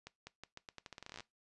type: accelerating click train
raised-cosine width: 0.2 ms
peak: -30 dBFS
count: 19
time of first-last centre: 0.07-1.205 s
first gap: 200 ms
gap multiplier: 0.83
effects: noise-tail reverb RT60 0.2 s tail -20 dB re dry + resampled to 24000 Hz